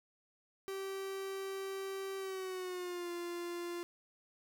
45% pulse tone with pitch glide, 387.6 to 347.3 Hz, G4 to F4, -20 to -10 cents, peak -39 dBFS, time 0.68-3.83 s, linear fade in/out 0 ms, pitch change -190 cents, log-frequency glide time 2.18-3.11 s, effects none

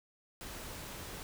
pink noise, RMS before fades -45 dBFS, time 0.41-1.23 s, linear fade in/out 0 ms, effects none

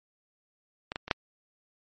clicks, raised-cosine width 0.3 ms, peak -17 / -15 / -22 / -7 dBFS, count 4, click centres 0.919 / 0.959 / 1.08 / 1.112 s, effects MP3 32 kbps

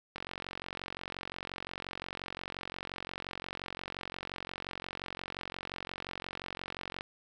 click train, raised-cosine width 0.3 ms, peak -22 dBFS, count 314, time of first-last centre 0.16-7.009 s, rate 45.7 Hz, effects none

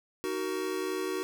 square chord, D# minor, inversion none, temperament equal with one note detuned, 311.1 / 374.5 / 466.2 Hz, D#4 / F#4 / A#4, 0 / +21 / 0 cents, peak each -38 / -33 / -39 dBFS, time 0.24-1.23 s, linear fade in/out 0 ms, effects none

